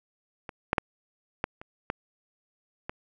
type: clicks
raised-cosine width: 0.5 ms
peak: -22 / -8 / -8 / -11 / -27 / -13 / -18 dBFS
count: 7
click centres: 0.492 / 0.731 / 0.782 / 1.441 / 1.615 / 1.901 / 2.895 s
effects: none